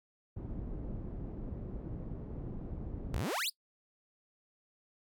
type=low-pass noise; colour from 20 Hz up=pink; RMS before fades=-41 dBFS; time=0.36-3.17 s; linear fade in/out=10 ms; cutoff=320 Hz; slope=12 dB/octave
type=exponential sweep; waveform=sawtooth; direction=up; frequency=34.66 to 5400 Hz; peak=-29 dBFS; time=3.13-3.5 s; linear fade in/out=10 ms
effects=noise-tail reverb RT60 0.1 s tail -23 dB re dry